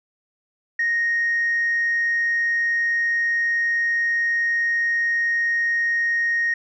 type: tone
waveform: sine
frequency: 1864.7 Hz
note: A#6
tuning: in tune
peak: -17 dBFS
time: 0.79-6.54 s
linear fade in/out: 5 ms
effects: tanh soft clip ceiling -15 dBFS